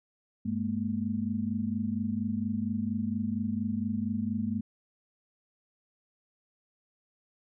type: tone cluster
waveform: sine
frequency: 99 / 209.9 / 234.2 Hz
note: G2 / G#3 / A#3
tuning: +18 / +19 / +8 cents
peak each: -37 / -31 / -32 dBFS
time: 0.45-4.61 s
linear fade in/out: 10 ms
effects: none